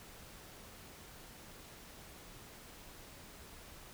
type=silence; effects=pink hiss -54 dBFS RMS until 3.93 s